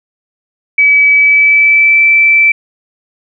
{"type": "tone with pitch glide", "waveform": "sine", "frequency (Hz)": [2287, 2326], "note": ["D7", "D7"], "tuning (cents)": [-47, -17], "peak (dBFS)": -4, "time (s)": [0.78, 2.52], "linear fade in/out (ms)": 5, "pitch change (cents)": 30, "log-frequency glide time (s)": [1.14, 2.02], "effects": []}